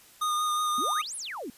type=tone with vibrato; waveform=square; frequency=1225 Hz; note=D#6; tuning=27 cents flat; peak=-26 dBFS; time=0.21-1.02 s; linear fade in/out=10 ms; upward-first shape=triangle; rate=5.5 Hz; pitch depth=21 cents each way
type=exponential two-way sweep; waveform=sine; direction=up then down; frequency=222.8 to 11175 to 222.8 Hz; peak=-34 dBFS; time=0.78-1.5 s; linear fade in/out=2 ms; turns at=1.16 s
effects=white hiss -55 dBFS RMS until 1.57 s + resampled to 32000 Hz